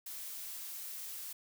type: noise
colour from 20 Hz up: blue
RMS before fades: -44 dBFS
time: 0.06-1.33 s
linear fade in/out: 5 ms
effects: none